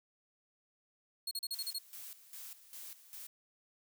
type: tone bursts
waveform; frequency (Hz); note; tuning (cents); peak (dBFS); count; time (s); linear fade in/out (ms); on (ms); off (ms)
sawtooth; 4305; C8; +49; -33; 7; 1.27-1.786; 5; 42; 37
type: noise with tremolo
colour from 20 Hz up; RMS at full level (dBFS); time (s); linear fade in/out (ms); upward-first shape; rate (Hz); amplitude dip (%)
blue; -48; 1.53-3.27; 5; square; 2.5; 75
effects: none